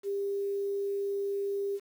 sine tone with quantisation, 399.1 Hz, G4, 31 cents sharp, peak -29 dBFS, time 0.03-1.8 s, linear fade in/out 50 ms, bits 9, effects none

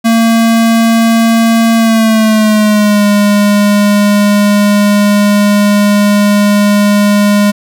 square tone with pitch glide, 227.8 to 205.3 Hz, A#3 to G#3, -40 to -20 cents, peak -6 dBFS, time 0.04-7.52 s, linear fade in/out 20 ms, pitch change -180 cents, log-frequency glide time 1.76-3.05 s, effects none

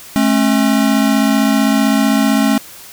square tone pair together, 215.4 / 271 Hz, A3 / C#4, -37 / -39 cents, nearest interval major third, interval 398 cents, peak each -14 dBFS, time 0.16-2.58 s, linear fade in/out 0 ms, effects white hiss -36 dBFS RMS until 2.92 s

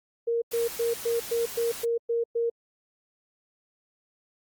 sine tone bursts, 466.2 Hz, A#4, in tune, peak -23 dBFS, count 9, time 0.27-2.5 s, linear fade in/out 10 ms, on 150 ms, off 110 ms
white noise, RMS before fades -38 dBFS, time 0.51-1.85 s, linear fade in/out 10 ms
effects Opus 32 kbps

